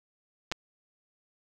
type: clicks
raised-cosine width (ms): 0.2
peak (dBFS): -14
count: 2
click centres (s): 0.516 / 0.522
effects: none

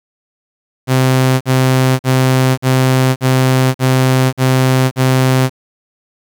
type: tone bursts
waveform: sawtooth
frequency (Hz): 130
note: C3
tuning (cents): -11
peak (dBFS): -5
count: 8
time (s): 0.87-5.498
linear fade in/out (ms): 50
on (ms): 540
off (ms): 44
effects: 7-bit

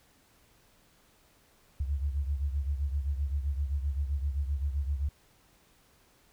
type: beating tone pair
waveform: sine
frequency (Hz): 69.3 / 77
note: C#2 / D#2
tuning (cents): 0 / -17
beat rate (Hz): 7.7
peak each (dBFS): -29 / -35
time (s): 1.8-5.09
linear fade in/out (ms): 5
effects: pink hiss -64 dBFS RMS until 6.32 s

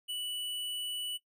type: tone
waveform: square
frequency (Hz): 2960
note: F#7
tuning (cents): 0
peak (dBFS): -35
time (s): 0.08-1.18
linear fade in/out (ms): 20
effects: noise-tail reverb RT60 0.1 s tail -17 dB re dry

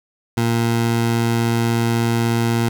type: tone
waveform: 20% pulse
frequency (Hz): 116.4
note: A#2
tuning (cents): -2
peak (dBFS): -11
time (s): 0.37-2.69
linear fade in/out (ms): 5
effects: none

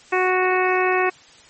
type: harmonic tone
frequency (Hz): 369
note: F#4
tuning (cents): -5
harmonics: 1 / 2 / 3 / 4 / 5 / 6 / 7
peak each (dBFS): -20 / -23 / -24 / -28 / -25 / -28 / -27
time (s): 0.12-1.1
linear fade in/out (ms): 10
effects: white hiss -48 dBFS RMS until 1.49 s + MP3 32 kbps

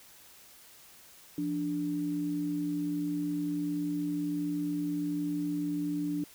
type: tone pair together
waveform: sine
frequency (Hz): 172.33 / 293.7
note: F3 / D4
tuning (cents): -23 / 0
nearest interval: major sixth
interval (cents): 923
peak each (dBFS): -37 / -30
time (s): 1.38-6.24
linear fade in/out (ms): 2
effects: white hiss -55 dBFS RMS until 6.34 s

